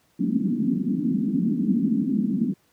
white band-pass noise, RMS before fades -23 dBFS, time 0.19-2.54 s, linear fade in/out 10 ms, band 180 to 270 Hz, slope 48 dB/octave, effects pink hiss -64 dBFS RMS until 2.72 s + high-pass 80 Hz 12 dB/octave

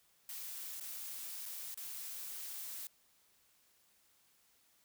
blue noise with dropouts, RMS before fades -45 dBFS, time 0.29-2.87 s, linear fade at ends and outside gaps 1 ms, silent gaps 0.798-0.808 / 1.456-1.46 / 1.743-1.773 s, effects white hiss -71 dBFS RMS until 4.84 s

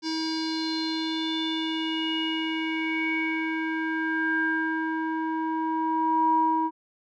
square tone with low-pass filter sweep, 320.2 Hz, D#4, 50 cents sharp, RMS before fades -27 dBFS, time 0.02-6.71 s, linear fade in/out 50 ms, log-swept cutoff 5100 to 870 Hz, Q 8.3, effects none

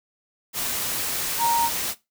sine tone in noise, 932.3 Hz, A#5, in tune, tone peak -19 dBFS, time 1.38-1.7 s, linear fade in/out 50 ms, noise white, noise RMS -27 dBFS, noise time 0.53-1.95 s, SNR +5 dB, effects noise-tail reverb RT60 0.2 s tail -17 dB re dry

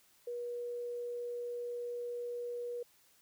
sine tone, 481.7 Hz, B4, 43 cents flat, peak -37 dBFS, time 0.27-2.83 s, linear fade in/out 5 ms, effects white hiss -67 dBFS RMS until 3.21 s

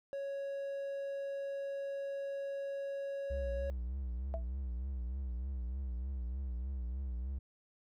triangle tone, 554.4 Hz, C#5, in tune, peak -35 dBFS, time 0.13-3.7 s, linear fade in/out 0 ms
triangle tone with vibrato, 63.6 Hz, C2, 48 cents flat, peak -34 dBFS, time 3.3-7.39 s, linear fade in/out 10 ms, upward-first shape triangle, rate 3.3 Hz, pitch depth 140 cents each way
sine tone with exponential decay, 659.3 Hz, E5, in tune, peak -33 dBFS, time 4.34-4.44 s, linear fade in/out 0 ms, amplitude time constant 21 ms
effects none

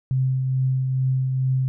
sine tone with tremolo, 130.81 Hz, C3, in tune, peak -17 dBFS, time 0.11-1.68 s, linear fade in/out 0 ms, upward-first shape triangle, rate 2.3 Hz, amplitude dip 35%, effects none

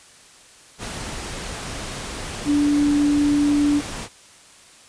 sine tone in noise, 290.7 Hz, D4, 18 cents flat, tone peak -15 dBFS, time 2.45-3.82 s, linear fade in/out 50 ms, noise pink, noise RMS -31 dBFS, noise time 0.78-4.09 s, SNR +13 dB, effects white hiss -48 dBFS RMS until 4.88 s + resampled to 22050 Hz

